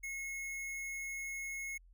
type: tone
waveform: square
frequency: 2174 Hz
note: C#7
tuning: 34 cents flat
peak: -40 dBFS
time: 0.03-1.78 s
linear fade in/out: 10 ms
effects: added 43 Hz sine -58 dBFS peak until 1.93 s